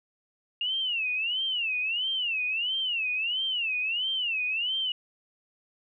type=tone with vibrato; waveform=sine; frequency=2794 Hz; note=F7; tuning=in tune; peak=-26 dBFS; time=0.61-4.92 s; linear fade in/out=2 ms; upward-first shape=sine; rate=1.5 Hz; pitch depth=210 cents each way; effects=none